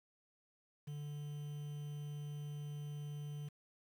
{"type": "tone with quantisation", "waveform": "triangle", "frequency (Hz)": 146.83, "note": "D3", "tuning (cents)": 0, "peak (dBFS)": -40, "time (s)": [0.87, 3.49], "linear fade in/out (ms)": 10, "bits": 10, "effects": []}